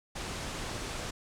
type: low-pass noise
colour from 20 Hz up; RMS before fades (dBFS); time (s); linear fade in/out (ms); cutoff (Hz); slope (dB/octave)
pink; -38; 0.15-1.11; 10; 8900; 24
effects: none